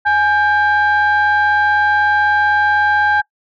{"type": "tone pair together", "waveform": "sine", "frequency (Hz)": [834.7, 1584], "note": ["G#5", "G6"], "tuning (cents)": [9, 18], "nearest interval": "major seventh", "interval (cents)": 1109, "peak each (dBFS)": -12, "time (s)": [0.05, 3.22], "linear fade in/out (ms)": 20, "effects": ["noise-tail reverb RT60 0.1 s tail -22 dB re dry", "tanh soft clip ceiling -7 dBFS"]}